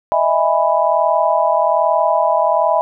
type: chord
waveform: sine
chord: E major seventh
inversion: third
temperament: just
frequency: 618.1 / 659.3 / 824.1 / 988.9 Hz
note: D#5 / E5 / G#5 / B5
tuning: -12 / 0 / -14 / +2 cents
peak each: -18 / -16 / -19 / -17 dBFS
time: 0.12-2.81 s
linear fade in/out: 0 ms
effects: none